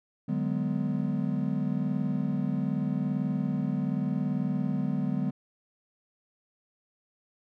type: chord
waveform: triangle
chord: G# half-diminished seventh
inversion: second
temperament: just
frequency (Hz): 149.51 / 186.89 / 207.7 / 249.2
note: D3 / F#3 / G#3 / B3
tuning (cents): +31 / +18 / 0 / +16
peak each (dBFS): -30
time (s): 0.28-5.31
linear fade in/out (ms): 10
effects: none